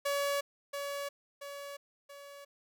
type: tone with echo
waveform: sawtooth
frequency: 566 Hz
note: C#5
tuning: 36 cents sharp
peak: -26 dBFS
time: 0.05-0.41 s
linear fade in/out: 10 ms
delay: 680 ms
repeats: 3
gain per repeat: -6 dB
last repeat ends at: 2.45 s
effects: none